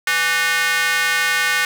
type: tone with high-pass filter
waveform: square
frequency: 165.7 Hz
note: E3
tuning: 9 cents sharp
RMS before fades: -18 dBFS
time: 0.07-1.65 s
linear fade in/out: 2 ms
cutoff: 1700 Hz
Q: 2.7
effects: none